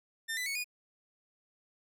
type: tone with pitch steps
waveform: sawtooth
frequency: 1800 / 1997.2 / 2216 / 2459 Hz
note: A6 / B6 / C#7 / D#7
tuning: +39 / +19 / -1 / -21 cents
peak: -30 dBFS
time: 0.28-0.644 s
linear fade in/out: 20 ms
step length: 91 ms
effects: none